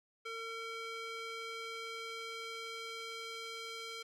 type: tone with band-pass filter sweep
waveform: square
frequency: 454.4 Hz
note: A#4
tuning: 44 cents flat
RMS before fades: -44 dBFS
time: 0.25-4.03 s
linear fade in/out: 10 ms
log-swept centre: 2100 to 3400 Hz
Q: 1
effects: none